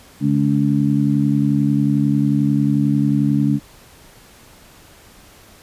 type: harmonic tone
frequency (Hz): 71.2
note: C#2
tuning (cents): +47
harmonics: 2 / 3 / 4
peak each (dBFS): -18 / -18 / -18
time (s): 0.2-3.6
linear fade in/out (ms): 50
effects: pink hiss -46 dBFS RMS until 5.62 s + resampled to 32000 Hz